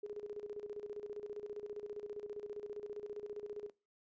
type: tone with tremolo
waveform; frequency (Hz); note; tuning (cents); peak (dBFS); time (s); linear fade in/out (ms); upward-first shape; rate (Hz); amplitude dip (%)
sine; 415.3; G#4; 0; -40; 0.03-3.7; 5; square; 15; 70
effects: noise-tail reverb RT60 0.3 s tail -21 dB re dry + resampled to 16000 Hz